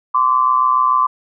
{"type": "tone pair together", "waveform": "sine", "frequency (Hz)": [1032.1, 1159], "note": ["C6", "D6"], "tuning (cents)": [-24, -23], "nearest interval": "major second", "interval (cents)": 201, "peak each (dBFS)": -14, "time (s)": [0.14, 1.07], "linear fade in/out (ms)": 10, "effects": []}